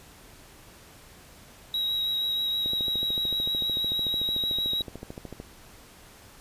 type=tone with vibrato; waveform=triangle; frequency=3838 Hz; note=A#7; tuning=50 cents sharp; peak=-24 dBFS; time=1.74-4.82 s; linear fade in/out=2 ms; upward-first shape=sine; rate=6.3 Hz; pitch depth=12 cents each way
type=click train; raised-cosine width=2 ms; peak=-24 dBFS; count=38; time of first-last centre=2.66-5.401 s; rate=13.5 Hz
effects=pink hiss -51 dBFS RMS until 6.4 s + resampled to 32000 Hz